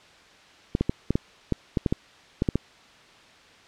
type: clicks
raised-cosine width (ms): 3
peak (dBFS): -9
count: 12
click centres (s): 0.751 / 0.81 / 0.895 / 1.106 / 1.155 / 1.523 / 1.772 / 1.862 / 1.925 / 2.421 / 2.488 / 2.556
effects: white hiss -52 dBFS RMS until 3.67 s + low-pass 4000 Hz 12 dB/octave